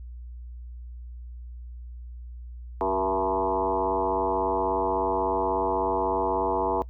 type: tone with frequency modulation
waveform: sine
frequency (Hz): 666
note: E5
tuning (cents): +18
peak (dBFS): -22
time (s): 2.81-6.82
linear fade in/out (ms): 0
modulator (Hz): 96.4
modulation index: 3.7
effects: noise-tail reverb RT60 0.1 s tail -21 dB re dry + added 60 Hz sine -37 dBFS peak until 6.89 s